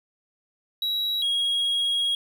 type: tone pair in turn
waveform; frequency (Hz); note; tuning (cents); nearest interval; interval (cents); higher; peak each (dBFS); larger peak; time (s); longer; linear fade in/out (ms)
triangle; 3878 / 3295; B7 / G#7; -32 / -14; minor third; 282; first; -22 / -20; second; 0.82-1.22 / 1.22-2.15; second; 2
effects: none